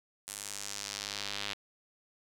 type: tone with band-pass filter sweep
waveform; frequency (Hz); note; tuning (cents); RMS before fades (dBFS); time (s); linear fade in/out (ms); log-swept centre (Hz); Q
square; 50.7; G#1; -41; -40; 0.27-1.54; 10; 9200 to 3400; 1.6
effects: none